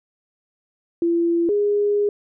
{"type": "tone pair in turn", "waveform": "sine", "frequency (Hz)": [339.1, 411.3], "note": ["E4", "G#4"], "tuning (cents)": [49, -17], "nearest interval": "minor third", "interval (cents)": 334, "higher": "second", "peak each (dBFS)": [-16, -16], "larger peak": "neither", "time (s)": [[1.02, 1.49], [1.49, 2.09]], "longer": "second", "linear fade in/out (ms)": 2, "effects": []}